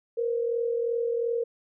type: tone pair together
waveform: sine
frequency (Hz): 466.2 / 509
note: A#4 / C5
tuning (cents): 0 / -48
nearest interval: major second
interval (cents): 152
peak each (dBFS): -25 / -33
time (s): 0.17-1.44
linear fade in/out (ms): 10
effects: none